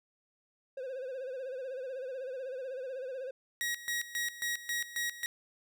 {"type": "tone with vibrato", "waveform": "triangle", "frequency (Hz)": 520, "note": "C5", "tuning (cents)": -11, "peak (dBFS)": -35, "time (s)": [0.77, 3.31], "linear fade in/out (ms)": 5, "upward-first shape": "sine", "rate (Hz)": 16, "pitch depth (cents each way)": 83}
{"type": "tone with tremolo", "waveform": "sawtooth", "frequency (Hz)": 1900, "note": "A#6", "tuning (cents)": 33, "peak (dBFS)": -28, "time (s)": [3.61, 5.26], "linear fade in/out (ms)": 0, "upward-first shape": "square", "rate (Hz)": 3.7, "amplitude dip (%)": 80}
{"effects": []}